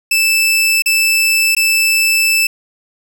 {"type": "tone with dropouts", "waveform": "sawtooth", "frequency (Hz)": 2637, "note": "E7", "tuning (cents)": 0, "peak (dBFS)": -7, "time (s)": [0.11, 2.47], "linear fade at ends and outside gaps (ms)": 5, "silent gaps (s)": [[0.822, 0.859], [1.55, 1.566]], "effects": ["8-bit"]}